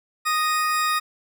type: tone pair together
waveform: 40% pulse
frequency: 1242.5 / 1864.7 Hz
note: D#6 / A#6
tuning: -3 / 0 cents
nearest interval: perfect fifth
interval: 703 cents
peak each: -20 / -27 dBFS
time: 0.25-1 s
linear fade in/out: 20 ms
effects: none